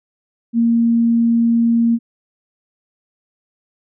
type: tone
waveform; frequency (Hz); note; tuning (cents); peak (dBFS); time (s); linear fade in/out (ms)
sine; 232.2; A#3; -7; -11; 0.53-1.99; 50
effects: none